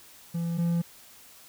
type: tone pair in turn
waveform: triangle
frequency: 168.8 / 170.17 Hz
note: E3 / F3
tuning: +41 / -45 cents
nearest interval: unison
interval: 14 cents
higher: second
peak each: -25 / -21 dBFS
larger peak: second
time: 0.34-0.58 / 0.58-0.82 s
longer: neither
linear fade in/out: 10 ms
effects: white hiss -52 dBFS RMS until 1.48 s